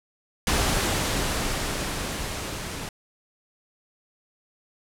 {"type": "noise with level ramp", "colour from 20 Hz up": "pink", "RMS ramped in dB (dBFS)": [-22, -34], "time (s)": [0.47, 2.89], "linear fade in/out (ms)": 2, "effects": ["low-pass 11000 Hz 12 dB/octave"]}